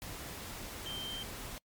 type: tone in noise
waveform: sine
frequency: 3136 Hz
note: G7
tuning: in tune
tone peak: -39 dBFS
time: 0.86-1.23 s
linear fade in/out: 0 ms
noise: pink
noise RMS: -44 dBFS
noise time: 0.02-1.58 s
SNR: +2 dB
effects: noise-tail reverb RT60 0.1 s tail -26 dB re dry + MP3 96 kbps